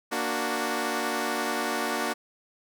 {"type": "chord", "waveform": "10% pulse", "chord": "Bb augmented", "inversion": "none", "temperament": "equal", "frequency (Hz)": [233.1, 293.7, 370], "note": ["Bb3", "D4", "F#4"], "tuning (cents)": [0, 0, 0], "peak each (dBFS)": -23, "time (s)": [0.11, 2.14], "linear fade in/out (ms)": 20, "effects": []}